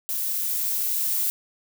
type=noise with level ramp; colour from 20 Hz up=violet; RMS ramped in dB=-27 to -24 dBFS; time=0.09-1.3 s; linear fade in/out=0 ms; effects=none